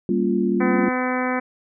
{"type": "chord", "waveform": "sine", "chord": "G half-diminished seventh", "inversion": "none", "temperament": "equal", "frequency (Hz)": [196, 233.1, 277.2, 349.2], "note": ["G3", "Bb3", "Db4", "F4"], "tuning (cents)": [0, 0, 0, 0], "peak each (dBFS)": [-22, -23, -27, -22], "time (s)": [0.09, 0.89], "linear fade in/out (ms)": 2}
{"type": "harmonic tone", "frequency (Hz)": 253.4, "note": "B3", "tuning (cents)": 45, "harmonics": [1, 2, 3, 4, 5, 6, 7, 8, 9], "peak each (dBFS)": [-24, -27, -29, -30, -31, -32, -32, -33, -34], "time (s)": [0.6, 1.4], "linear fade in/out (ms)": 10}
{"effects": []}